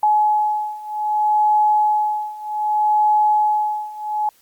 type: beating tone pair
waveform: sine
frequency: 847 / 847.64 Hz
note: G#5 / G#5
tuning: +34 / +35 cents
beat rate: 0.64 Hz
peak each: -19 / -17 dBFS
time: 0.03-4.29 s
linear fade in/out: 2 ms
effects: white hiss -56 dBFS RMS until 4.41 s + Opus 32 kbps